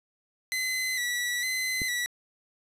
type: tone with vibrato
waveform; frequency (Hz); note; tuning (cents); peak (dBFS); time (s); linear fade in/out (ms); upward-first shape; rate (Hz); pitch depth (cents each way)
sawtooth; 1993; B6; +15; -24; 0.52-2.06; 0; square; 1.1; 39
type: click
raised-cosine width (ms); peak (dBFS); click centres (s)
3; -22; 1.818
effects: resampled to 32000 Hz + 8-bit